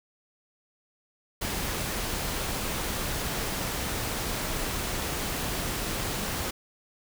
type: noise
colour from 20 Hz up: pink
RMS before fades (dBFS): -31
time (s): 1.41-6.51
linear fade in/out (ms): 10
effects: none